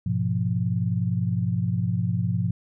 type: chord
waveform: sine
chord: F diminished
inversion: first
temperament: equal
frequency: 103.83 / 123.47 / 174.61 Hz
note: Ab2 / Cb3 / F3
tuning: 0 / 0 / 0 cents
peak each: -26 / -26 / -26 dBFS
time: 0.06-2.51 s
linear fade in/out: 5 ms
effects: none